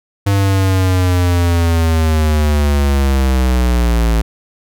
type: linear sweep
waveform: square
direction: down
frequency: 100 to 55 Hz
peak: -11 dBFS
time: 0.26-4.22 s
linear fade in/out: 10 ms
effects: none